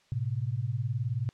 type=beating tone pair; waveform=sine; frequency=109.6 / 128.6 Hz; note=A2 / C3; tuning=-6 / -30 cents; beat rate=19 Hz; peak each=-31 dBFS; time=0.12-1.29 s; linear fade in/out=0 ms; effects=white hiss -65 dBFS RMS until 1.33 s + low-pass 5000 Hz 12 dB/octave